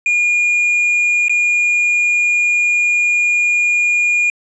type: tone with dropouts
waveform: triangle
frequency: 2430 Hz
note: D#7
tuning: 42 cents flat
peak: -10 dBFS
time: 0.06-4.3 s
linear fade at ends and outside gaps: 2 ms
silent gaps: 1.283-1.295 s
effects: resampled to 22050 Hz